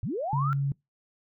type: linear sweep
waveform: sine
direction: up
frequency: 82.41 to 1396.9 Hz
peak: -28 dBFS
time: 0.03-0.53 s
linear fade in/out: 0 ms
type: tone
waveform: sine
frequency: 139.2 Hz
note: C#3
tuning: 8 cents sharp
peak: -24 dBFS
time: 0.33-0.72 s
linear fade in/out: 2 ms
effects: noise-tail reverb RT60 0.2 s tail -25 dB re dry